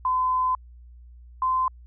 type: tone pair in turn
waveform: sine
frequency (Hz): 1020 / 1031.9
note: C6 / C6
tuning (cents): -44 / -24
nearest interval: unison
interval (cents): 20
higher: second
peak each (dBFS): -20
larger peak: neither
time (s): 0.05-0.55 / 1.42-1.68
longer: first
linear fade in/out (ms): 2
effects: added 60 Hz sine -44 dBFS peak until 1.86 s